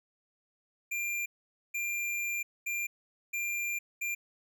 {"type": "tone bursts at uneven times", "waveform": "square", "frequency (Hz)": 2386, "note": "D7", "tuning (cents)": 27, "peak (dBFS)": -32, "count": 5, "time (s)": [[0.91, 1.26], [1.74, 2.43], [2.66, 2.87], [3.33, 3.79], [4.01, 4.15]], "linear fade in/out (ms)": 10, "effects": []}